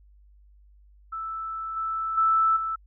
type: tone with level steps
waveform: sine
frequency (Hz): 1318.5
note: E6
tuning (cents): 0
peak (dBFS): -30 / -26 / -18 / -26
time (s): 1.12-2.76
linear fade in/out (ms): 10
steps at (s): 1.76 / 2.17 / 2.56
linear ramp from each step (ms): 10
effects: added 50 Hz sine -52 dBFS peak until 2.86 s